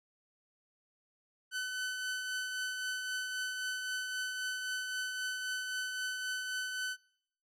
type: tone with tremolo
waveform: sawtooth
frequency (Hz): 1510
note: F#6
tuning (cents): +35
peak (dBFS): -30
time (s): 1.51-6.97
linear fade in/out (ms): 50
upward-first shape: triangle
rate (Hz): 3.8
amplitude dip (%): 40
effects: noise-tail reverb RT60 0.7 s tail -25 dB re dry + low-pass 11000 Hz 12 dB/octave